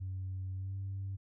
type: tone with pitch glide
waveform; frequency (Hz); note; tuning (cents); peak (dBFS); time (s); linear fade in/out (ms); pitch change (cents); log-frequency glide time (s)
sine; 94 to 97.15; F#2 to G2; +28 to -15; -35; 0-1.17; 20; +57; 0.54-0.75
effects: tanh soft clip ceiling -33 dBFS